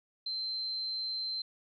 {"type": "tone", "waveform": "sine", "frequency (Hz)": 4109, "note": "C8", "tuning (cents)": -32, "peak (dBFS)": -33, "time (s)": [0.26, 1.42], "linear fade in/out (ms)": 5, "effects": []}